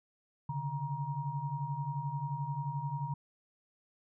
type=tone cluster; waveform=sine; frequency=136.1 / 147.5 / 945 Hz; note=C#3 / D3 / A#5; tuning=-31 / +8 / +23 cents; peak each=-38 / -37 / -39 dBFS; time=0.49-3.14 s; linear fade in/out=5 ms; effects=none